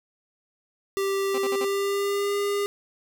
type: tone with pitch glide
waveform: square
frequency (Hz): 392 to 404.9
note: G4 to G#4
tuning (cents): 0 to -44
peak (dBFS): -24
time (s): 0.97-2.66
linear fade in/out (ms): 0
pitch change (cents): +56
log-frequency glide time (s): 1.38-2.36
type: tone bursts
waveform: 15% pulse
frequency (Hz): 261.6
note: C4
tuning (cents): 0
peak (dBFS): -24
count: 4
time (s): 1.34-1.649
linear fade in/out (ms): 5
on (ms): 42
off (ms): 47
effects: none